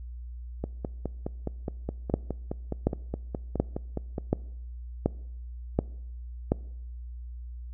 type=two click trains; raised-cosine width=2 ms; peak=-17 / -9 dBFS; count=18 / 7; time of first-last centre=0.64-4.182 / 2.14-6.52 s; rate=4.8 / 1.37 Hz; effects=noise-tail reverb RT60 0.8 s tail -23 dB re dry + added 60 Hz sine -37 dBFS peak until 7.73 s